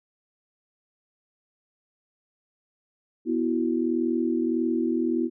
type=chord; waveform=sine; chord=B suspended fourth; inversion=none; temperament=equal with one note detuned; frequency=246.9 / 329.6 / 371.3 Hz; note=B3 / E4 / F#4; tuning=0 / 0 / +6 cents; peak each=-26 / -25 / -30 dBFS; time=3.25-5.3 s; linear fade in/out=50 ms; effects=none